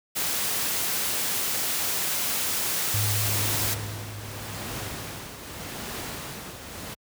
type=noise; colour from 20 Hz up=white; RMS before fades=-27 dBFS; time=0.15-3.75 s; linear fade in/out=20 ms
type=tone with exponential decay; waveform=sine; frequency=104.3 Hz; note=G#2; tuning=8 cents sharp; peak=-23 dBFS; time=2.94-6.67 s; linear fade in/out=0 ms; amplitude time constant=810 ms
type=noise with tremolo; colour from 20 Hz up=pink; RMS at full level=-33 dBFS; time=3.24-6.95 s; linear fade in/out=20 ms; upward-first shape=triangle; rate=0.82 Hz; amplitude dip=60%
effects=high-pass 60 Hz 12 dB/octave